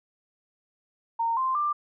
sine tone with pitch steps, 920 / 1044.7 / 1186.2 Hz, A#5 / C6 / D6, -23 / -3 / +17 cents, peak -23 dBFS, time 1.19-1.73 s, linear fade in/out 10 ms, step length 180 ms, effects none

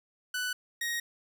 sawtooth tone pair in turn, 1491 / 1878.5 Hz, F#6 / A#6, +13 / +13 cents, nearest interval major third, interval 400 cents, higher second, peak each -27 dBFS, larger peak neither, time 0.34-0.53 / 0.81-1 s, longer neither, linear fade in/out 5 ms, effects none

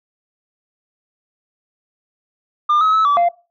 sine tone with pitch steps, 1202 / 1279 / 1300 / 1152 / 694 Hz, D6 / D#6 / E6 / D6 / F5, +40 / +47 / -24 / -34 / -11 cents, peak -9 dBFS, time 2.69-3.29 s, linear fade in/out 10 ms, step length 120 ms, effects noise-tail reverb RT60 0.3 s tail -21 dB re dry + tanh soft clip ceiling -10 dBFS

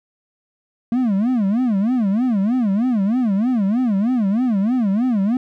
triangle tone with vibrato, 222.8 Hz, A3, 22 cents sharp, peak -13 dBFS, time 0.92-5.37 s, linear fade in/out 2 ms, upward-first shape sine, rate 3.2 Hz, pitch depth 260 cents each way, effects none

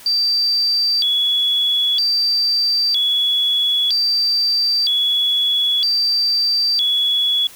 sine tone with vibrato, 3974 Hz, B7, 10 cents sharp, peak -14 dBFS, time 0.06-7.47 s, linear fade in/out 2 ms, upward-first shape square, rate 0.52 Hz, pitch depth 280 cents each way, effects white hiss -41 dBFS RMS until 7.55 s

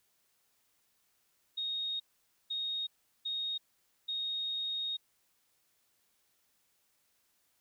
sine tone bursts at uneven times, 3729 Hz, A#7, in tune, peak -33 dBFS, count 4, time 1.57-2 / 2.5-2.87 / 3.25-3.58 / 4.08-4.97 s, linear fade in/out 10 ms, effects white hiss -74 dBFS RMS until 7.6 s

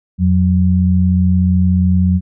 sine tone pair together, 86.6 / 183.5 Hz, F2 / F#3, -14 / -14 cents, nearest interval octave + minor second, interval 1300 cents, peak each -12 dBFS, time 0.18-2.21 s, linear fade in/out 50 ms, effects none

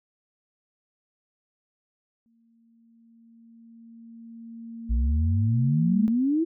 sine tone with exponential growth, 229.6 Hz, A#3, 26 cents flat, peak -22 dBFS, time 2.26-6.08 s, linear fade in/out 0 ms, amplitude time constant 830 ms
sine exponential sweep, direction up, 55.6 to 339.2 Hz, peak -20 dBFS, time 4.89-6.45 s, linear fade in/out 20 ms
effects none

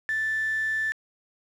sine tone with quantisation, 1760 Hz, A6, in tune, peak -24 dBFS, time 0.09-0.92 s, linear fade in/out 0 ms, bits 7, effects low-pass 10000 Hz 12 dB/octave

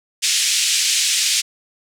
white band-pass noise, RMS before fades -18 dBFS, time 0.22-1.42 s, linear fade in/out 20 ms, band 2300 to 8000 Hz, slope 24 dB/octave, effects none

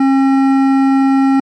sine tone with hard clipping, 270 Hz, C#4, 45 cents flat, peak -10 dBFS, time 0-1.4 s, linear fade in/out 5 ms, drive 12 dB, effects MP3 48 kbps

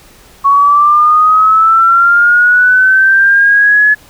sine linear sweep, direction up, 1108.7 to 1709 Hz, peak -4 dBFS, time 0.44-3.95 s, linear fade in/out 20 ms, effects pink hiss -41 dBFS RMS until 4.09 s

